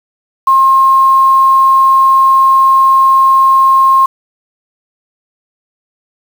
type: tone with quantisation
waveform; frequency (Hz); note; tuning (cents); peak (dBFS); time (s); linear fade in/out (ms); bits
sine; 1068; C6; +35; -4; 0.47-4.06; 5; 5
effects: none